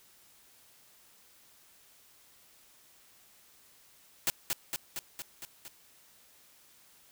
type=noise with echo; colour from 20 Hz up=white; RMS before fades=-28 dBFS; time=4.27-4.3 s; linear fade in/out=0 ms; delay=230 ms; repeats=6; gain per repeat=-3 dB; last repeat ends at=5.68 s; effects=white hiss -61 dBFS RMS until 7.11 s